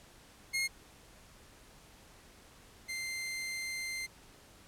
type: tone pair in turn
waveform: sawtooth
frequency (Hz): 2144 / 2087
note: C7 / C7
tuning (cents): +42 / -5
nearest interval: unison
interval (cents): 47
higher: first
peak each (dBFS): -27 / -33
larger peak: first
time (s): 0.53-0.68 / 2.88-4.07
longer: second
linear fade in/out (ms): 20
effects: pink hiss -58 dBFS RMS until 4.67 s + low-pass 12000 Hz 12 dB/octave